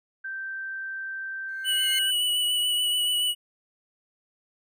sine tone, 1562 Hz, G6, 7 cents flat, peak -31 dBFS, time 0.24-2.11 s, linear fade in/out 10 ms
sawtooth tone with exponential growth, 2122 Hz, C7, 24 cents sharp, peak -24 dBFS, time 1.48-1.99 s, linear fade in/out 5 ms, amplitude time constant 110 ms
square tone with vibrato, 2949 Hz, F#7, 6 cents flat, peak -23 dBFS, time 1.64-3.35 s, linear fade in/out 50 ms, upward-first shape triangle, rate 7 Hz, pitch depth 24 cents each way
effects none

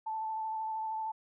sine tone with vibrato, 879 Hz, A5, 2 cents flat, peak -33 dBFS, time 0.06-1.12 s, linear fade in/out 10 ms, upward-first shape square, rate 13 Hz, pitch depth 12 cents each way, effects none

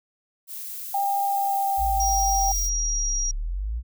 violet noise, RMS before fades -35 dBFS, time 0.47-2.7 s, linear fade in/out 50 ms
sine tone with pitch glide, 798 to 783.8 Hz, G5 to G5, +31 to 0 cents, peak -21 dBFS, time 0.94-2.52 s, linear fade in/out 5 ms, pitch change -31 cents, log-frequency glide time 1.23-1.92 s
sine linear two-way sweep, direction down then up, 61.3 to 30.87 to 61.3 Hz, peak -25 dBFS, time 1.77-3.83 s, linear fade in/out 50 ms, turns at 3.28 s
sine tone, 5710 Hz, F8, 37 cents sharp, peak -24 dBFS, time 2-3.31 s, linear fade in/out 2 ms
effects none

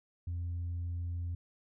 sine tone, 86.5 Hz, F2, 16 cents flat, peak -32 dBFS, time 0.27-1.35 s, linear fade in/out 5 ms, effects tanh soft clip ceiling -32 dBFS

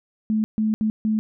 sine tone bursts at uneven times, 216.8 Hz, A3, 25 cents flat, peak -18 dBFS, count 4, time 0.3-0.44 / 0.58-0.74 / 0.81-0.9 / 1.05-1.19 s, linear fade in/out 0 ms, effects none

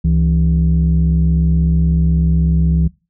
sine tone pair together, 68.5 / 164.81 Hz, C#2 / E3, -20 / 0 cents, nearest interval octave + minor third, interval 1520 cents, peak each -12 dBFS, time 0.04-2.88 s, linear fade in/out 10 ms, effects noise-tail reverb RT60 0.3 s tail -23 dB re dry + tanh soft clip ceiling -6 dBFS

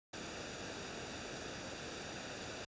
pink noise with comb filter, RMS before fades -45 dBFS, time 0.13-2.65 s, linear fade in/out 5 ms, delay 0.95 ms, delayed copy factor -0.5, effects high-pass 60 Hz 12 dB/octave + resampled to 16000 Hz

